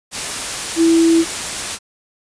sine tone in noise, 330 Hz, E4, 2 cents sharp, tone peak -9 dBFS, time 0.76-1.25 s, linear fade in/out 50 ms, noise white, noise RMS -23 dBFS, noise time 0.11-1.79 s, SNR +11 dB, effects resampled to 22050 Hz

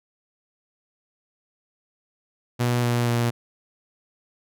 sawtooth tone with pitch steps, 121.4 / 120.07 / 118.76 Hz, B2 / B2 / A#2, -29 / -48 / +33 cents, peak -16 dBFS, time 2.59-3.31 s, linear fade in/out 20 ms, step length 240 ms, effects none

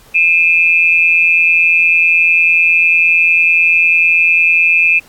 sine tone pair together, 2431 / 2600 Hz, D#7 / E7, -41 / -24 cents, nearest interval minor second, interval 117 cents, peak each -10 dBFS, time 0.14-5 s, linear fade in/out 20 ms, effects pink hiss -44 dBFS RMS until 5.08 s + AAC 64 kbps

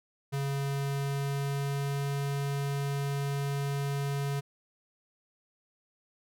square tone with pitch glide, 139.1 to 140.47 Hz, C#3 to C#3, +6 to +23 cents, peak -30 dBFS, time 0.32-4.41 s, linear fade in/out 20 ms, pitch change +17 cents, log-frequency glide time 0.43-2.06 s, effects none

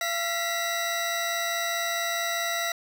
20% pulse tone pair together, 682 / 1941.3 Hz, F5 / B6, -41 / -30 cents, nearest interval octave + tritone, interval 1811 cents, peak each -24 dBFS, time 0.01-2.72 s, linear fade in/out 2 ms, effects none

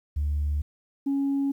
sine tone pair in turn, 73.42 / 277.2 Hz, D2 / C#4, 0 / 0 cents, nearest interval octave + major seventh, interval 2300 cents, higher second, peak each -22 / -21 dBFS, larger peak second, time 0.16-0.62 / 1.06-1.52 s, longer neither, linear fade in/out 10 ms, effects tanh soft clip ceiling -20 dBFS + 10-bit

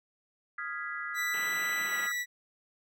sine chord, F half-diminished seventh, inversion third, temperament equal, 1244.5 / 1396.9 / 1661.2 / 1975.5 Hz, Eb6 / F6 / Ab6 / Cb7, 0 / 0 / 0 / 0 cents, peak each -41 / -40 / -39 / -40 dBFS, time 0.58-2.12 s, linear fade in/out 5 ms
40% pulse tone with pitch glide, 1975.5 to 1952.8 Hz, B6 to B6, 0 to -20 cents, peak -30 dBFS, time 1.14-2.26 s, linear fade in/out 50 ms, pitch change -20 cents, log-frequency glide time 1.84-1.99 s
white band-pass noise, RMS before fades -45 dBFS, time 1.34-2.07 s, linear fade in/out 0 ms, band 140 to 3200 Hz, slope 96 dB/octave
effects none

